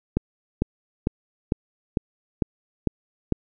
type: click train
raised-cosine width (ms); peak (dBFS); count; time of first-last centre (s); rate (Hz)
3; -7; 8; 0.17-3.323; 2.22
effects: none